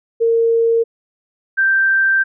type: tone pair in turn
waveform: sine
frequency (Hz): 459.3 / 1568.3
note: A#4 / G6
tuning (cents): -26 / 0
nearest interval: octave + major sixth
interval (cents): 2126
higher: second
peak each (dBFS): -11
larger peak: neither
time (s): 0.2-0.84 / 1.57-2.24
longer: second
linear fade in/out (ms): 20
effects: none

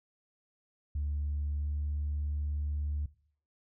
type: tone with pitch glide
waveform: sine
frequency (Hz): 73.1 to 73.61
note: D2 to D2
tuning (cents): -7 to +5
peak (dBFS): -29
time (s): 0.95-3.06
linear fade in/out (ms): 5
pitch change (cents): +12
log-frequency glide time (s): 1.58-1.68
effects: noise-tail reverb RT60 0.5 s tail -19 dB re dry + tanh soft clip ceiling -27 dBFS

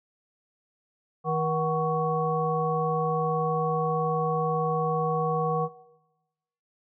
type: harmonic tone with a mistuned harmonic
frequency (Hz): 159.2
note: D#3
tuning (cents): +40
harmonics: 1 / 3 / 5 / 7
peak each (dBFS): -29 / -29 / -29 / -29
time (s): 1.24-5.69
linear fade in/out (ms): 50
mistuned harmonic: 5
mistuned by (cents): -110
effects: noise-tail reverb RT60 1.0 s tail -19 dB re dry

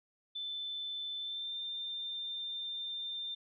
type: tone with pitch glide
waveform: sine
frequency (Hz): 3526 to 3592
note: A7 to A7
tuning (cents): +3 to +35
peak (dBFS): -37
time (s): 0.35-3.35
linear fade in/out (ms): 10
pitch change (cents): +32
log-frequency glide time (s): 1.19-1.57
effects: none

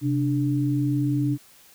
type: tone pair together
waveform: sine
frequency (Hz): 131.74 / 293.7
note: C3 / D4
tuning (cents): +12 / 0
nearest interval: octave + major second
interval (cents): 1388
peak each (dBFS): -23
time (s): 0.01-1.38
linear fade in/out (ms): 50
effects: white hiss -53 dBFS RMS until 1.74 s

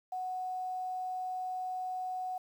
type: tone with quantisation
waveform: sine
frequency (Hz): 740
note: F#5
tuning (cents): 0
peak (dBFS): -34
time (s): 0.12-2.38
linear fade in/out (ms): 5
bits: 10
effects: none

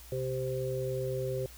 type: harmonic tone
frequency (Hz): 130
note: C3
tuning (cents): -11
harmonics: 1 / 3 / 4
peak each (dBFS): -35 / -35 / -35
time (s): 0.12-1.46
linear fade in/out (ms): 2
effects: added 60 Hz sine -50 dBFS peak until 1.57 s + white hiss -53 dBFS RMS until 1.57 s

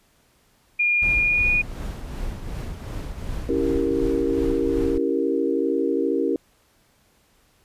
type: tone with pitch glide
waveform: sine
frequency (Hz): 2420 to 2454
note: D#7 to D#7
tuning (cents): -49 to -25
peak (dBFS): -17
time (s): 0.79-1.62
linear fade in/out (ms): 10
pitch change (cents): +24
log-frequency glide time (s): 1.17-1.47
type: noise with tremolo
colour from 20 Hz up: brown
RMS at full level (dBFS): -28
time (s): 1.02-4.98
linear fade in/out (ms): 5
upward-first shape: triangle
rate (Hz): 2.7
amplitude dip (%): 50
type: chord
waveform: sine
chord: C# diminished seventh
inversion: none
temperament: equal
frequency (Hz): 277.2 / 329.6 / 392 / 466.2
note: C#4 / E4 / G4 / Bb4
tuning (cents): 0 / 0 / 0 / 0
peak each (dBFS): -25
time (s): 3.49-6.36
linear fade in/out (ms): 2
effects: pink hiss -61 dBFS RMS until 7.64 s + resampled to 32000 Hz

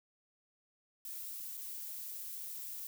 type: noise with dropouts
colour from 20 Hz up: violet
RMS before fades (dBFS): -44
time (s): 1.05-2.87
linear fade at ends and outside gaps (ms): 1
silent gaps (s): 1.571-1.575
effects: none

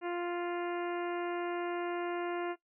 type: harmonic tone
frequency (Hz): 349.2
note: F4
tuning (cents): 0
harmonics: 1 / 2 / 3 / 4 / 5 / 6 / 7 / 8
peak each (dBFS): -34 / -40 / -44 / -46 / -48 / -50 / -51 / -52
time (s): 0.01-2.56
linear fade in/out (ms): 50
effects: noise-tail reverb RT60 0.1 s tail -17 dB re dry

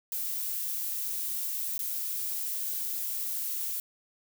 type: noise with dropouts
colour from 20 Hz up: violet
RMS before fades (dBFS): -33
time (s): 0.12-3.8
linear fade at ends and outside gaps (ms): 1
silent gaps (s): 1.779-1.791
effects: none

